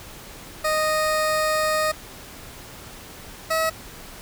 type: tone pair in turn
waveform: 20% pulse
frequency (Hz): 620 / 643.1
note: D#5 / E5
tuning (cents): -6 / -43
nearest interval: minor second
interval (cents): 63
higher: second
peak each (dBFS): -15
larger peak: neither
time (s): 0.64-1.92 / 3.5-3.7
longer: first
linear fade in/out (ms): 10
effects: pink hiss -41 dBFS RMS until 4.21 s